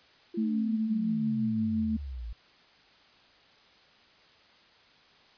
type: exponential sweep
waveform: sine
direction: down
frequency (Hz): 349.2 to 53.5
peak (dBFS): -35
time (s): 0.34-2.33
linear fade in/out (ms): 5
type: tone with tremolo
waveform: sine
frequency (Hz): 220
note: A3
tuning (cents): 0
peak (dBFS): -25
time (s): 0.37-1.97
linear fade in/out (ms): 10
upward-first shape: triangle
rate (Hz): 5.8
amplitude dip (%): 25
effects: white hiss -59 dBFS RMS until 5.37 s + resampled to 11025 Hz